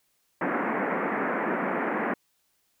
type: band-pass noise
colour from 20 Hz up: pink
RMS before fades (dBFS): -28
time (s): 0.41-2.14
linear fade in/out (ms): 5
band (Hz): 190 to 2100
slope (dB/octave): 48
effects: white hiss -71 dBFS RMS until 2.8 s